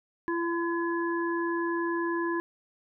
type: harmonic tone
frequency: 338.8 Hz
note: E4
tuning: 48 cents sharp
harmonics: 1 / 3 / 5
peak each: -28 / -33 / -35 dBFS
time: 0.28-2.4 s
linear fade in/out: 0 ms
effects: none